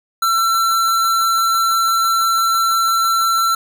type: tone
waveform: square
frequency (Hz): 1347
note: E6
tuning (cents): +37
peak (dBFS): -14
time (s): 0.22-3.55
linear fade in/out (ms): 5
effects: none